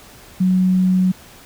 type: tone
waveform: sine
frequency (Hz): 185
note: F#3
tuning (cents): 0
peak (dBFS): -12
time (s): 0.4-1.12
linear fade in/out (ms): 10
effects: pink hiss -43 dBFS RMS until 1.45 s